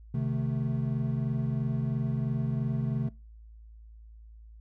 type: chord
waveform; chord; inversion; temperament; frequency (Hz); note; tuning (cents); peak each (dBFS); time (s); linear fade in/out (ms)
triangle; A diminished; first; equal with one note detuned; 130.81 / 153.78 / 220; C3 / Eb3 / A3; 0 / -20 / 0; -27 / -31 / -32; 0.14-3.09; 5
effects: noise-tail reverb RT60 0.3 s tail -23 dB re dry + added 55 Hz sine -47 dBFS peak until 4.6 s